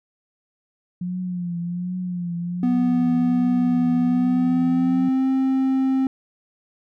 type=tone with vibrato; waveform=sine; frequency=177.1 Hz; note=F3; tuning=24 cents sharp; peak=-24 dBFS; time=1.01-5.09 s; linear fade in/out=5 ms; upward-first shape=triangle; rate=1.3 Hz; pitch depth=63 cents each way
type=tone with pitch glide; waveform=triangle; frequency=246.9 to 264.6 Hz; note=B3 to C4; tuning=0 to +20 cents; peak=-15 dBFS; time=2.63-6.07 s; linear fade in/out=2 ms; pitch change=+120 cents; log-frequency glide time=4.06-5.3 s
effects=none